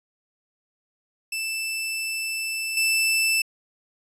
sawtooth tone with level steps, 2647 Hz, E7, 7 cents sharp, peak -23 / -16 dBFS, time 1.32-3.42 s, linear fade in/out 5 ms, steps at 2.77 s, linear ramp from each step 2 ms, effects resampled to 32000 Hz

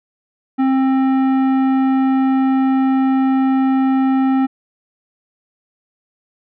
triangle tone with tanh clipping, 265.1 Hz, C4, 23 cents sharp, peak -14 dBFS, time 0.58-4.47 s, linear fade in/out 20 ms, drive 17 dB, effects none

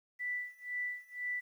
sine tone with tremolo, 1975.5 Hz, B6, in tune, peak -33 dBFS, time 0.19-1.41 s, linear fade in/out 20 ms, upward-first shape sine, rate 2 Hz, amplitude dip 95%, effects 11-bit

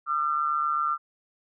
sine tone pair together, 1206 / 1353.7 Hz, D6 / E6, +46 / +46 cents, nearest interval major second, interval 200 cents, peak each -26 dBFS, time 0.06-0.98 s, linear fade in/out 50 ms, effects none

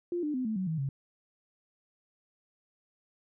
sine tone with pitch steps, 349.2 / 298.8 / 255.6 / 218.7 / 187.13 / 160.11 / 136.99 Hz, F4 / D4 / C4 / A3 / F#3 / D#3 / C#3, 0 / +30 / -40 / -10 / +20 / +50 / -20 cents, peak -29 dBFS, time 0.12-0.89 s, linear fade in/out 2 ms, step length 110 ms, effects none

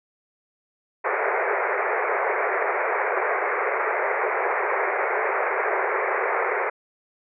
pink band-pass noise, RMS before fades -24 dBFS, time 1.04-6.7 s, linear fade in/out 10 ms, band 380 to 2300 Hz, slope 96 dB/octave, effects none

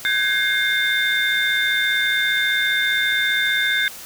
sine tone cluster, 1539 / 1654 / 2122 / 3595 Hz, G6 / G#6 / C7 / A7, -32 / -8 / +24 / +36 cents, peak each -22 dBFS, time 0.05-3.88 s, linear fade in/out 0 ms, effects tanh soft clip ceiling -8 dBFS + white hiss -37 dBFS RMS until 4.05 s

